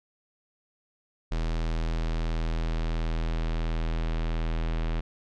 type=tone with low-pass filter sweep; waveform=square; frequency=40.73 Hz; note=E1; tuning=20 cents flat; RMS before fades=-28 dBFS; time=1.31-5.01 s; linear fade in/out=10 ms; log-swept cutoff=5000 to 3300 Hz; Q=1.1; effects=none